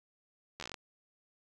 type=slowing click train; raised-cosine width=0.2 ms; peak=-24 dBFS; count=9; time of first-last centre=0.6-0.742 s; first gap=12 ms; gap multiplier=1.11; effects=none